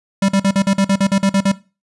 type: tone bursts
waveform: square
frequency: 195.6 Hz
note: G3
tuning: 4 cents flat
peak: -12 dBFS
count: 12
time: 0.22-1.518 s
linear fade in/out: 5 ms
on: 66 ms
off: 46 ms
effects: noise-tail reverb RT60 0.3 s tail -18 dB re dry + resampled to 24000 Hz